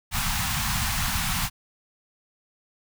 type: band-stop noise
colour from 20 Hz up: pink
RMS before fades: -26 dBFS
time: 0.11-1.5 s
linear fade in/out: 50 ms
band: 220 to 770 Hz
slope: 48 dB/octave
effects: none